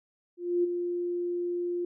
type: tone with ADSR envelope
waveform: sine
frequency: 350.8 Hz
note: F4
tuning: 8 cents sharp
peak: -21 dBFS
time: 0.37-1.85 s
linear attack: 270 ms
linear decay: 14 ms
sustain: -7 dB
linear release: 4 ms
effects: none